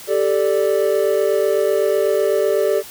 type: chord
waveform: triangle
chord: G suspended second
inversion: none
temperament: equal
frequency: 392 / 440 / 587.3 Hz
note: G4 / A4 / D5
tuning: 0 / 0 / 0 cents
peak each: -17 dBFS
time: 0.07-2.83 s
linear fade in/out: 50 ms
effects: white hiss -37 dBFS RMS until 2.9 s